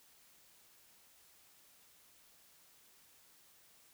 silence, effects white hiss -65 dBFS RMS until 3.93 s

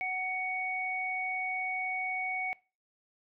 sine tone pair together, 745 / 2232 Hz, F#5 / C#7, +12 / +11 cents, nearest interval octave + perfect fifth, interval 1899 cents, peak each -36 / -32 dBFS, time 0.01-2.53 s, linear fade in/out 0 ms, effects noise-tail reverb RT60 0.3 s tail -21 dB re dry

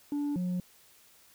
sine tone pair in turn, 289.8 / 180.27 Hz, D4 / F#3, -23 / -45 cents, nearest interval minor sixth, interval 822 cents, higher first, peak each -26 dBFS, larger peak neither, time 0.12-0.36 / 0.36-0.6 s, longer neither, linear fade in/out 2 ms, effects tanh soft clip ceiling -28 dBFS + white hiss -60 dBFS RMS until 1.34 s

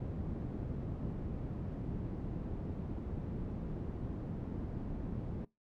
white low-pass noise, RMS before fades -40 dBFS, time 0-5.45 s, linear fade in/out 5 ms, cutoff 200 Hz, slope 12 dB/octave, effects noise-tail reverb RT60 0.2 s tail -22 dB re dry

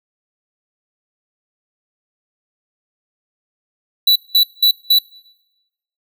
square tone bursts, 3951 Hz, B7, in tune, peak -9 dBFS, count 4, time 4.07-4.988 s, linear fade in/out 5 ms, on 87 ms, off 190 ms, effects noise-tail reverb RT60 1.0 s tail -24 dB re dry

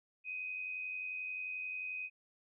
sine tone with amplitude modulation, 2509 Hz, D#7, 14 cents sharp, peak -36 dBFS, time 0.24-2.1 s, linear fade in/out 50 ms, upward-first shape sine, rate 91.3 Hz, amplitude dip 50%, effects none

